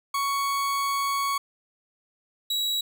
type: tone pair in turn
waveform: 40% pulse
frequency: 1114 / 3886 Hz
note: C#6 / B7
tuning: +8 / -29 cents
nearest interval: octave + minor seventh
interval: 2163 cents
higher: second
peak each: -23 dBFS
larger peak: neither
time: 0.14-1.38 / 2.5-2.81 s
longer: first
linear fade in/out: 5 ms
effects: none